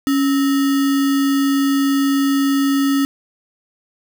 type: tone with sample-and-hold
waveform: sine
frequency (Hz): 276.7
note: C#4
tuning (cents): -3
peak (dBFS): -13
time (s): 0.07-3.05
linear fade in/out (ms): 0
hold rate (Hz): 1575
effects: none